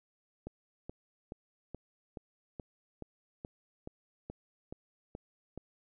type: click train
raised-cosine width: 2 ms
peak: -28 dBFS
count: 13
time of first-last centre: 0.47-5.576 s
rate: 2.35 Hz
effects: none